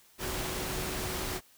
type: tone in noise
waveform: sine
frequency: 370 Hz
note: F#4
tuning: in tune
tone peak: -41 dBFS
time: 0.18-1.41 s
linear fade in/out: 50 ms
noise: pink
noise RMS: -35 dBFS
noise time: 0.18-1.41 s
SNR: -9 dB
effects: white hiss -61 dBFS RMS until 1.57 s